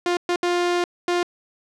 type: tone bursts at uneven times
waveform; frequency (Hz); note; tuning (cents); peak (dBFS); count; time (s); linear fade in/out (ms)
sawtooth; 351.8; F4; +13; -15; 4; 0.06-0.17 / 0.29-0.36 / 0.43-0.84 / 1.08-1.23; 2
effects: low-pass 6000 Hz 12 dB/octave